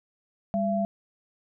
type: tone pair together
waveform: sine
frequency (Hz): 200.2 / 675.9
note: G3 / E5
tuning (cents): +37 / +43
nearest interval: octave + major sixth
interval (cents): 2106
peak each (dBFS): -26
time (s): 0.54-0.85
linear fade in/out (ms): 0
effects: none